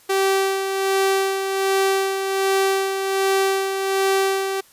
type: tone with tremolo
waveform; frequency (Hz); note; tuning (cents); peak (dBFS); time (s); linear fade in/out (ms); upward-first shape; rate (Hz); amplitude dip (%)
sawtooth; 387.4; G4; -20; -12; 0.09-4.61; 10; sine; 1.3; 50
effects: white hiss -52 dBFS RMS until 4.72 s + resampled to 32000 Hz